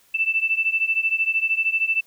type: beating tone pair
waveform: sine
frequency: 2649 / 2662 Hz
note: E7 / E7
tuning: +8 / +16 cents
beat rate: 13 Hz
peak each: -21 / -23 dBFS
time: 0.14-2.01 s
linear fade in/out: 10 ms
effects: white hiss -58 dBFS RMS until 2.06 s